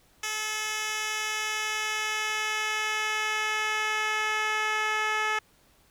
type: tone with band-pass filter sweep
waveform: 10% pulse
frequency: 430.7 Hz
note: A4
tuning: 37 cents flat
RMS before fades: -29 dBFS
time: 0.23-5.39 s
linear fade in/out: 5 ms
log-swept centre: 5200 to 1700 Hz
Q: 0.71
effects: pink hiss -62 dBFS RMS until 5.9 s